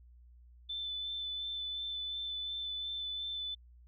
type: tone with vibrato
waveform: sine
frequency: 3520 Hz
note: A7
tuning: in tune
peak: -36 dBFS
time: 0.69-3.55 s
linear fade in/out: 10 ms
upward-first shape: sine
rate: 2.8 Hz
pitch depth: 13 cents each way
effects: added 60 Hz sine -55 dBFS peak until 3.87 s